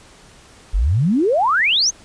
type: exponential sweep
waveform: sine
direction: up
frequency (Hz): 40.76 to 6645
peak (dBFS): -13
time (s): 0.73-1.91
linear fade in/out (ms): 20
effects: pink hiss -46 dBFS RMS until 2.04 s + resampled to 22050 Hz